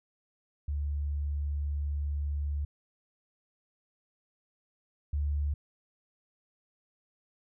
sine tone pair in turn, 72.5 / 72.81 Hz, D2 / D2, -22 / -14 cents, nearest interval unison, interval 8 cents, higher second, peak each -29 / -27 dBFS, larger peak second, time 0.68-2.65 / 5.13-5.54 s, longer first, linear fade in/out 5 ms, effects none

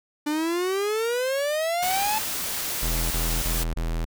45% pulse exponential sweep, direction up, 293.7 to 879 Hz, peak -23 dBFS, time 0.26-2.19 s, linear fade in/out 10 ms
white noise, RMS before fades -29 dBFS, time 1.82-3.64 s, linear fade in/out 10 ms
square tone bursts, 41.2 Hz, E1, in tune, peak -25 dBFS, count 4, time 2.82-4.052 s, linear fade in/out 10 ms, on 290 ms, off 24 ms
effects none

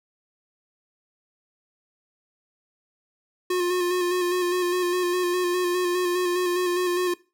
square tone with vibrato, 357.8 Hz, F4, 42 cents sharp, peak -22 dBFS, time 3.5-7.14 s, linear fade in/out 5 ms, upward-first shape square, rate 4.9 Hz, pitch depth 25 cents each way, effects noise-tail reverb RT60 0.3 s tail -20 dB re dry

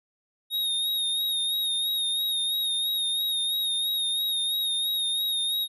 square tone with vibrato, 3729 Hz, A#7, in tune, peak -25 dBFS, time 0.5-5.68 s, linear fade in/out 50 ms, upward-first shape sine, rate 3 Hz, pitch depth 39 cents each way, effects none

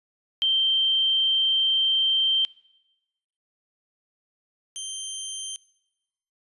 sine / 15% pulse tone pair in turn, 3136 / 3136 Hz, G7 / G7, 0 / 0 cents, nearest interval unison, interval 0 cents, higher neither, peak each -19 / -24 dBFS, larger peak first, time 0.42-2.45 / 4.76-5.56 s, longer first, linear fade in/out 0 ms, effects noise-tail reverb RT60 1.0 s tail -22 dB re dry + resampled to 24000 Hz

